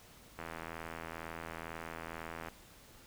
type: click train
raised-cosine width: 0.5 ms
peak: -27 dBFS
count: 173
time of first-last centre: 0.39-2.485 s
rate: 82.1 Hz
effects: pink hiss -58 dBFS RMS until 3.06 s